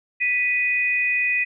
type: tone pair together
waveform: sine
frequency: 1975.5 / 2489 Hz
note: B6 / D#7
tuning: 0 / 0 cents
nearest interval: major third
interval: 400 cents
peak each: -23 / -20 dBFS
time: 0.2-1.45 s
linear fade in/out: 20 ms
effects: none